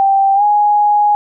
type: tone with pitch glide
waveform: sine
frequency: 784 to 830.6 Hz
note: G5 to G#5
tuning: 0 to 0 cents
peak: -8 dBFS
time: 0-1.15 s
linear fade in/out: 0 ms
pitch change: +100 cents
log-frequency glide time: 0.35-0.43 s
effects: none